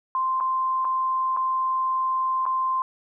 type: tone with dropouts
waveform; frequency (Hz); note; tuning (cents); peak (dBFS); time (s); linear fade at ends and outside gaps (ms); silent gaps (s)
sine; 1044; C6; -4; -21; 0.15-2.82; 1; 0.402-0.408 / 0.847-0.851 / 1.365-1.371 / 2.455-2.463
effects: none